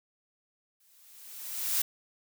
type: noise with exponential growth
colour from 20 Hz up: blue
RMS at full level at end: -26 dBFS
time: 0.8-1.82 s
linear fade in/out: 5 ms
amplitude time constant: 220 ms
effects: none